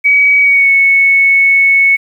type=tone with pitch glide; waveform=sine; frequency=2268 to 2209 Hz; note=C#7 to C#7; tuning=+39 to -7 cents; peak=-5 dBFS; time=0.04-1.97 s; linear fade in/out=20 ms; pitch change=-46 cents; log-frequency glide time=0.41-0.7 s; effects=7-bit